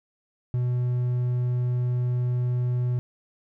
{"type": "tone", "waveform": "triangle", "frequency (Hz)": 123.5, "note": "B2", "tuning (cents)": 0, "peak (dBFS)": -20, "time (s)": [0.54, 2.99], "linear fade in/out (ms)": 0, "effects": []}